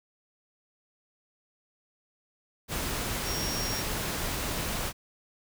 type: tone in noise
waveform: sine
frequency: 5588 Hz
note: F8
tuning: in tune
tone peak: -34 dBFS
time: 3.24-3.84 s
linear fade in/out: 50 ms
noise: pink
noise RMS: -32 dBFS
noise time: 2.68-4.93 s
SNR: -5 dB
effects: none